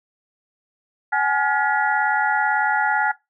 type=tone cluster; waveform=sine; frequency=767 / 845 / 1422 / 1694 / 1943 Hz; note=G5 / G#5 / F6 / G#6 / B6; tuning=-38 / +30 / +31 / +34 / -29 cents; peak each=-26 / -21 / -22 / -26 / -28 dBFS; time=1.12-3.12 s; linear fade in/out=10 ms; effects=noise-tail reverb RT60 0.2 s tail -20 dB re dry